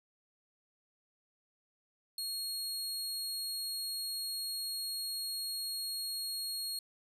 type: tone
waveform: sawtooth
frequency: 4294 Hz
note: C8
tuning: 44 cents sharp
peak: -33 dBFS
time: 2.18-6.79 s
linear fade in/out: 2 ms
effects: resampled to 32000 Hz